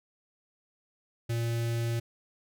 square tone with notch filter, 116.54 Hz, A#2, in tune, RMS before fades -30 dBFS, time 1.29-2 s, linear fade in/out 10 ms, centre 1000 Hz, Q 1.3, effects none

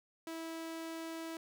sawtooth tone, 326.7 Hz, E4, 15 cents flat, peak -37 dBFS, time 0.27-1.37 s, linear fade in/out 2 ms, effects none

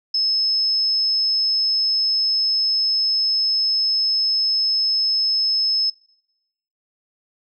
sine tone, 5200 Hz, E8, 24 cents flat, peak -17 dBFS, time 0.14-5.9 s, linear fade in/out 5 ms, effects noise-tail reverb RT60 0.9 s tail -23 dB re dry

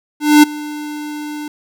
square tone with ADSR envelope, 298.7 Hz, D4, 29 cents sharp, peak -3 dBFS, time 0.2-1.48 s, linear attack 230 ms, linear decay 12 ms, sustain -21 dB, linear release 3 ms, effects none

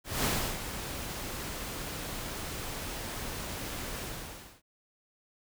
pink noise with ADSR envelope, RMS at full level -28 dBFS, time 0.04-4.62 s, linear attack 210 ms, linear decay 320 ms, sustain -10 dB, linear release 610 ms, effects none

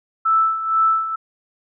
sine tone with tremolo, 1318.5 Hz, E6, in tune, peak -12 dBFS, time 0.25-1.16 s, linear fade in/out 10 ms, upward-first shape sine, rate 2.1 Hz, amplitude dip 70%, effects none

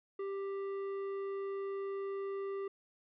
sine tone with tanh clipping, 393.3 Hz, G4, 6 cents sharp, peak -38 dBFS, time 0.19-2.68 s, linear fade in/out 5 ms, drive 10 dB, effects none

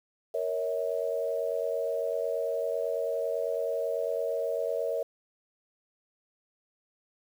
sine chord, A# diminished, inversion none, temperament equal with one note detuned, 466.2 / 554.4 / 644.2 Hz, A#4 / C#5 / E5, 0 / 0 / -40 cents, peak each -32 dBFS, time 0.34-5.03 s, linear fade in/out 5 ms, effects 9-bit

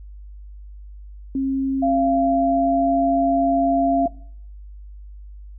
sine tone with pitch glide, 268.9 to 272.2 Hz, C4 to C#4, +47 to -31 cents, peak -19 dBFS, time 1.35-4.06 s, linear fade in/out 2 ms, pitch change +22 cents, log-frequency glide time 2.19-2.89 s
sine tone, 686 Hz, F5, 31 cents flat, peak -18 dBFS, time 1.82-4.08 s, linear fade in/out 10 ms
effects noise-tail reverb RT60 0.6 s tail -20 dB re dry + added 50 Hz sine -36 dBFS peak until 5.58 s

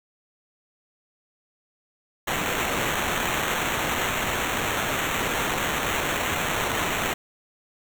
white noise with sample-and-hold, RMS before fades -26 dBFS, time 2.27-7.14 s, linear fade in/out 10 ms, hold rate 4900 Hz, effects none

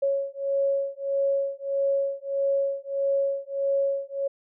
sine beating tone pair, 552 / 553.6 Hz, C#5 / C#5, -7 / -2 cents, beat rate 1.6 Hz, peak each -26 dBFS, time 0.02-4.28 s, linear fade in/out 10 ms, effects none

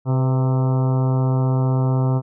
harmonic tone with a mistuned harmonic, 130.81 Hz, C3, in tune, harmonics 1 / 2 / 3 / 4 / 5 / 6 / 7 / 8 / 9 / 10, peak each -16 / -26 / -30 / -32 / -33 / -36 / -34 / -39 / -39 / -41 dBFS, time 0.05-2.22 s, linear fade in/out 50 ms, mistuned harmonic 4, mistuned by -51 cents, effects none

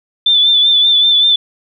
sine tone with vibrato, 3520 Hz, A7, in tune, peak -7 dBFS, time 0.26-1.36 s, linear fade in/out 5 ms, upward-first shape sine, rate 5.2 Hz, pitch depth 38 cents each way, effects none

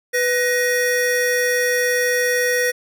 square tone pair together, 495.4 / 1886 Hz, B4 / A#6, +5 / +20 cents, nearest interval octave + major seventh, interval 2315 cents, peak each -20 dBFS, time 0.13-2.72 s, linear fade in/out 20 ms, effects none

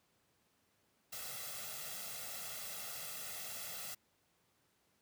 white noise with comb filter, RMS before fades -45 dBFS, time 1.12-3.95 s, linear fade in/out 10 ms, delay 1.5 ms, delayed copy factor +0.75, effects pink hiss -75 dBFS RMS until 5.01 s + high-pass 100 Hz 12 dB/octave

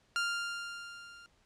sawtooth tone with level ramp, 1396.9 Hz, F6, in tune, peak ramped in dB -25 to -48 dBFS, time 0.16-1.26 s, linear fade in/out 0 ms, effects pink hiss -69 dBFS RMS until 1.45 s + low-pass 7000 Hz 12 dB/octave

